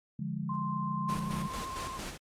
sine chord, D diminished, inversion none, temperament equal, 146.83 / 174.61 / 207.7 Hz, D3 / F3 / Ab3, 0 / 0 / 0 cents, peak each -37 dBFS, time 0.19-1.48 s, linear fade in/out 5 ms
sine tone, 1046.5 Hz, C6, in tune, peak -34 dBFS, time 0.49-1.21 s, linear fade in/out 5 ms
sine tone with vibrato, 1053 Hz, C6, 11 cents sharp, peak -38 dBFS, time 1.06-1.99 s, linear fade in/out 20 ms, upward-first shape sine, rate 15 Hz, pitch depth 38 cents each way
pink noise with tremolo, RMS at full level -39 dBFS, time 1.08-2.18 s, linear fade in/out 20 ms, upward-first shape square, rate 4.4 Hz, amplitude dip 45%
effects low-pass 10000 Hz 12 dB/octave + Opus 48 kbps

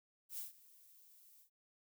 violet noise with ADSR envelope, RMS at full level -43 dBFS, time 0.29-1.5 s, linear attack 89 ms, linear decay 140 ms, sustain -21 dB, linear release 94 ms, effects none

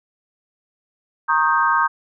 sine chord, Eb dominant seventh, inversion second, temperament equal with one note detuned, 932.3 / 1089.1 / 1244.5 / 1568 Hz, Bb5 / Db6 / Eb6 / G6, 0 / -31 / 0 / 0 cents, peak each -20 dBFS, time 1.28-1.88 s, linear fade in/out 20 ms, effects none

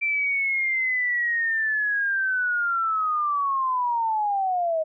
sine linear sweep, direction down, 2349 to 622.3 Hz, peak -21 dBFS, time 0.01-4.84 s, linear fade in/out 20 ms, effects none

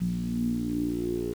10% pulse tone with low-pass filter sweep, 58.8 Hz, A#1, 16 cents sharp, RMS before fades -29 dBFS, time 0-1.34 s, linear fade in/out 20 ms, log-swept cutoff 180 to 410 Hz, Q 8.2, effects 8-bit

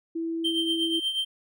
sine tone, 329.6 Hz, E4, in tune, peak -27 dBFS, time 0.15-1 s, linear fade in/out 10 ms
triangle tone with tremolo, 3136 Hz, G7, in tune, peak -21 dBFS, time 0.44-1.25 s, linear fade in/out 10 ms, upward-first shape triangle, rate 8.3 Hz, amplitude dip 70%
effects none

